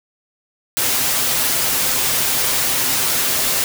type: noise with comb filter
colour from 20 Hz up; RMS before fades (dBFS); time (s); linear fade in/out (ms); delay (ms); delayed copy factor
white; -18; 0.77-3.64; 0; 7.7; +0.6
effects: none